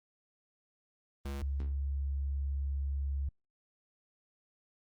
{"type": "tone pair in turn", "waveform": ["square", "sine"], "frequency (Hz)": [69.3, 69.3], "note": ["C#2", "C#2"], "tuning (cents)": [0, 0], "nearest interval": "unison", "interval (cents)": 0, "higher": "neither", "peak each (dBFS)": [-36, -31], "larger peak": "second", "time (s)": [[1.25, 1.42], [1.42, 3.29]], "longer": "second", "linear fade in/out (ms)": 5, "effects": ["Opus 32 kbps"]}